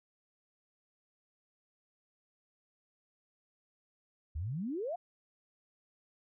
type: exponential sweep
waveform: sine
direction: up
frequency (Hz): 69.3 to 740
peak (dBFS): -34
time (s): 4.35-4.96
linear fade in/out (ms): 10
effects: none